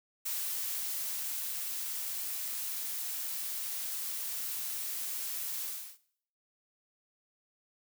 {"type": "noise with ADSR envelope", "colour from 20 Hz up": "blue", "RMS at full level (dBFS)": -35, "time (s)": [0.25, 5.98], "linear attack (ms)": 12, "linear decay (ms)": 1400, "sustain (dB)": -2, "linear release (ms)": 340, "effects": ["noise-tail reverb RT60 0.6 s tail -17 dB re dry"]}